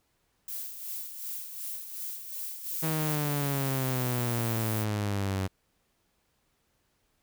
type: noise with tremolo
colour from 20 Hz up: violet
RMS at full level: -36 dBFS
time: 0.48-3.15 s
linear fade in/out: 2 ms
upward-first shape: sine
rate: 2.7 Hz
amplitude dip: 55%
type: noise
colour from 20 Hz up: violet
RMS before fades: -37 dBFS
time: 2.62-4.86 s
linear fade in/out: 50 ms
type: exponential sweep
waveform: sawtooth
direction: down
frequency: 160.8 to 94 Hz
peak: -24 dBFS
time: 2.82-5.48 s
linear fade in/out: 20 ms
effects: pink hiss -73 dBFS RMS until 7.22 s